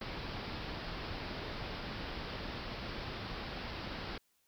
pink low-pass noise, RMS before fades -42 dBFS, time 0.01-4.18 s, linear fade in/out 5 ms, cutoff 5200 Hz, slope 96 dB/octave, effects white hiss -75 dBFS RMS until 4.47 s

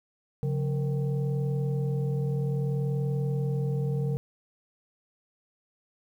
sine tone with frequency modulation, 139.7 Hz, C#3, 14 cents sharp, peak -25 dBFS, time 0.43-4.17 s, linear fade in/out 0 ms, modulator 320 Hz, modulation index 0.67, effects 10-bit

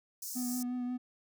pink high-pass noise, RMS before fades -41 dBFS, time 0.22-0.63 s, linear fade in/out 5 ms, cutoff 5300 Hz, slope 48 dB/octave
triangle tone with vibrato, 247.8 Hz, B3, 6 cents sharp, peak -31 dBFS, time 0.35-0.98 s, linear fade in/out 20 ms, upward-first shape triangle, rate 5.6 Hz, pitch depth 23 cents each way
effects none

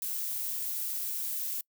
violet noise, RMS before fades -34 dBFS, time 0.02-1.61 s, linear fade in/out 2 ms, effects noise-tail reverb RT60 0.1 s tail -26 dB re dry

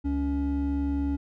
triangle tone pair together, 70.5 / 282 Hz, C#2 / C#4, +30 / +30 cents, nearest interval 2 octaves, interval 2400 cents, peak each -26 / -24 dBFS, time 0.04-1.17 s, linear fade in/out 20 ms, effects tanh soft clip ceiling -16 dBFS

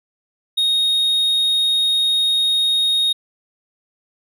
triangle tone, 3729 Hz, A#7, in tune, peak -13 dBFS, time 0.57-3.13 s, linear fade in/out 10 ms, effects none

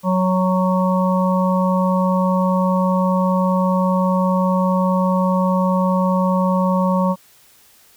harmonic tone, 185 Hz, F#3, in tune, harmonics 1 / 3 / 5 / 6, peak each -16 / -21 / -23 / -24 dBFS, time 0.03-7.16 s, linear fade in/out 50 ms, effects white hiss -51 dBFS RMS until 7.96 s

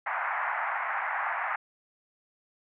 pink band-pass noise, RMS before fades -31 dBFS, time 0.06-1.56 s, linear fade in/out 5 ms, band 730 to 2100 Hz, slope 48 dB/octave, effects none

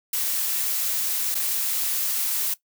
blue noise with dropouts, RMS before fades -25 dBFS, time 0.13-2.54 s, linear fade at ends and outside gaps 5 ms, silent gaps 1.345-1.351 s, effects noise-tail reverb RT60 0.1 s tail -17 dB re dry

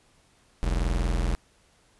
square tone pair together, 42.38 / 63.5 Hz, E1 / B1, +49 / +49 cents, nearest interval perfect fifth, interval 700 cents, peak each -25 / -30 dBFS, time 0.63-1.35 s, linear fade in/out 0 ms, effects pink hiss -62 dBFS RMS until 1.99 s + resampled to 24000 Hz

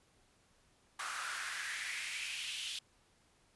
pink noise with high-pass filter sweep, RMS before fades -41 dBFS, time 0.99-2.79 s, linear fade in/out 5 ms, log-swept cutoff 1200 to 3300 Hz, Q 3.9, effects pink hiss -70 dBFS RMS until 3.55 s + resampled to 24000 Hz

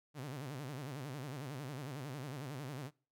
sawtooth tone with vibrato, 137.8 Hz, C#3, 10 cents flat, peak -38 dBFS, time 0.14-2.91 s, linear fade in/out 50 ms, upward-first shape sine, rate 11 Hz, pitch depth 180 cents each way, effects noise-tail reverb RT60 0.4 s tail -25 dB re dry

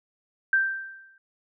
sine tone with exponential decay, 1568 Hz, G6, in tune, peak -16 dBFS, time 0.53-1.18 s, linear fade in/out 2 ms, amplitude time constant 140 ms, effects none

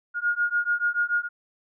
sine beating tone pair, 1425 / 1431.9 Hz, F6 / F6, +34 / +43 cents, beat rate 6.9 Hz, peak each -25 dBFS, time 0.14-1.29 s, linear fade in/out 50 ms, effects none

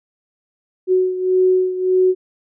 sine beating tone pair, 370 / 371.7 Hz, F#4 / F#4, 0 / +8 cents, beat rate 1.7 Hz, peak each -14 / -19 dBFS, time 0.87-2.15 s, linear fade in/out 50 ms, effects none

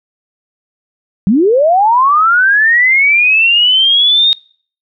sine linear sweep, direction up, 174.61 to 3729 Hz, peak -6 dBFS, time 1.27-4.33 s, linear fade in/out 0 ms, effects noise-tail reverb RT60 0.5 s tail -26 dB re dry

